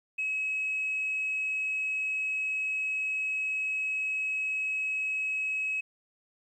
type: tone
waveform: sine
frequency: 2563 Hz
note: E7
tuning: 49 cents flat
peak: -27 dBFS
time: 0.18-5.81 s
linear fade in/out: 10 ms
effects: tanh soft clip ceiling -24 dBFS + 11-bit